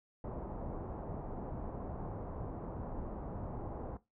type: low-pass noise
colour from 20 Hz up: pink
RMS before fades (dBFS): -42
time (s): 0.24-3.97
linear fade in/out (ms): 2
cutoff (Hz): 930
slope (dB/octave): 24
effects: noise-tail reverb RT60 0.2 s tail -17 dB re dry